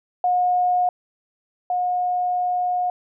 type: tone pair in turn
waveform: sine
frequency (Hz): 721 / 721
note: F#5 / F#5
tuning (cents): -45 / -45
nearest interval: unison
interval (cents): 0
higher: neither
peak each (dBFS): -16 / -19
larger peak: first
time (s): 0.24-0.89 / 1.7-2.9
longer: second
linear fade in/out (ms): 2
effects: none